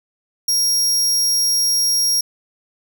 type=tone with amplitude modulation; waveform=sawtooth; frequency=5600 Hz; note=F8; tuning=4 cents sharp; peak=-11 dBFS; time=0.48-2.21 s; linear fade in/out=5 ms; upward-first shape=sine; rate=231 Hz; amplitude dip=25%; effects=none